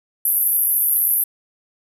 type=band-pass noise; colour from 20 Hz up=white; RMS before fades=-18 dBFS; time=0.25-1.24 s; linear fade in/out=5 ms; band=11000 to 13000 Hz; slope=96 dB/octave; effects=none